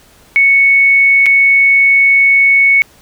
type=tone with dropouts; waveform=sine; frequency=2215 Hz; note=C#7; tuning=2 cents flat; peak=-5 dBFS; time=0.36-2.82 s; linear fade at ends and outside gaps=0 ms; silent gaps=1.259-1.264 s; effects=pink hiss -45 dBFS RMS until 3.01 s